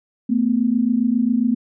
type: tone pair together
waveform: sine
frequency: 224 / 251.4 Hz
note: A3 / B3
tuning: +31 / +31 cents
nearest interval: major second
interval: 200 cents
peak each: -18 dBFS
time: 0.29-1.55 s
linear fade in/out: 10 ms
effects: none